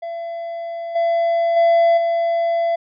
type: tone with level steps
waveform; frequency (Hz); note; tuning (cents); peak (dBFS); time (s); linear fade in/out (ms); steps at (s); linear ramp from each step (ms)
triangle; 675; E5; +41; -23 / -13 / -9 / -14; 0.02-2.76; 10; 0.95 / 1.56 / 1.97; 10
effects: resampled to 11025 Hz